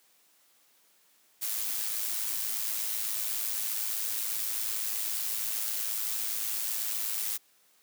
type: noise with amplitude modulation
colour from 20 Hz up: blue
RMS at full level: -30 dBFS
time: 1.41-7.38 s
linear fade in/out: 20 ms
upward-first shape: sine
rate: 108 Hz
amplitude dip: 50%
effects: white hiss -65 dBFS RMS until 7.82 s + high-pass 200 Hz 12 dB/octave